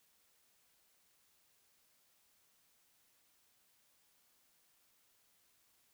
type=silence; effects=white hiss -73 dBFS RMS until 5.93 s